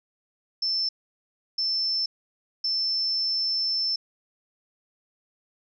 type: tone bursts at uneven times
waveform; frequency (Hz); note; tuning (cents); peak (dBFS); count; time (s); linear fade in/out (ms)
sine; 5310; E8; +12; -23; 3; 0.62-0.89 / 1.58-2.06 / 2.64-3.96; 5
effects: none